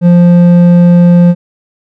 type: tone with hard clipping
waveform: sine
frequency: 174.61 Hz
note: F3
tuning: in tune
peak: -3 dBFS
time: 0.01-1.35 s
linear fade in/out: 50 ms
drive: 6 dB
effects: none